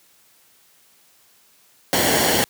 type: noise with comb filter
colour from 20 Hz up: pink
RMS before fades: -18 dBFS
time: 1.93-2.44 s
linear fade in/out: 0 ms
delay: 0.8 ms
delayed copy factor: -0.6
effects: white hiss -56 dBFS RMS until 2.49 s + high-pass 100 Hz 12 dB/octave